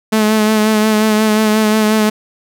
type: tone with vibrato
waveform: sawtooth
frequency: 215.6 Hz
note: A3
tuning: 35 cents flat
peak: -6 dBFS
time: 0.12-2.1 s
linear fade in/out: 10 ms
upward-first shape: sine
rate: 5.6 Hz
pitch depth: 28 cents each way
effects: none